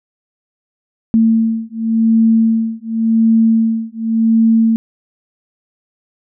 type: beating tone pair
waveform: sine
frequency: 224.6 / 225.5 Hz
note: A3 / A3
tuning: +36 / +43 cents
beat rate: 0.9 Hz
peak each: -13 dBFS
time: 1.14-4.76 s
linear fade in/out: 0 ms
effects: none